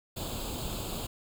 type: noise with comb filter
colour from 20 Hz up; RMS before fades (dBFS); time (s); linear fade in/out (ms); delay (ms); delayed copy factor
pink; -36; 0.16-1.07; 10; 0.26; +0.8
effects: none